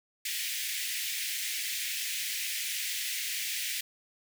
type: high-pass noise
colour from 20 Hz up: pink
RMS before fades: -34 dBFS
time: 0.25-3.81 s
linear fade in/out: 5 ms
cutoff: 1900 Hz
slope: 48 dB/octave
effects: none